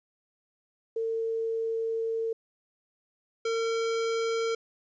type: tone pair in turn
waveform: sine / square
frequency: 451.9 / 455.3 Hz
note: A4 / A#4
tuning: +46 / -41 cents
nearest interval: unison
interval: 13 cents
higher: second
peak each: -27 dBFS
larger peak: neither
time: 0.96-2.33 / 3.45-4.55 s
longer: first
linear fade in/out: 5 ms
effects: resampled to 16000 Hz + 11-bit